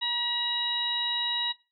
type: harmonic tone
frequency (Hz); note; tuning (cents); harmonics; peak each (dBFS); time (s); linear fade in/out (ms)
960; B5; -49; 1 / 2 / 3 / 4; -36 / -36 / -35 / -27; 0.01-1.53; 20
effects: noise-tail reverb RT60 0.3 s tail -21 dB re dry